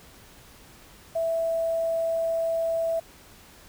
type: tone with quantisation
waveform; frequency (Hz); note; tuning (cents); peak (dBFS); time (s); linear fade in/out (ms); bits
sine; 659.3; E5; 0; -23; 1.15-3; 10; 8
effects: pink hiss -51 dBFS RMS until 3.68 s